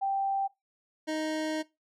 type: tone pair in turn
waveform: sine / 25% pulse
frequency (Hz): 784 / 311.9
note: G5 / D#4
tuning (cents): 0 / +4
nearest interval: octave + major third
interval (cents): 1596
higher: first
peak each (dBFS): -26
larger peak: neither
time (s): 0.01-0.48 / 1.07-1.63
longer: second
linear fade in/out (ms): 20
effects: noise-tail reverb RT60 0.2 s tail -19 dB re dry + low-pass 8000 Hz 12 dB/octave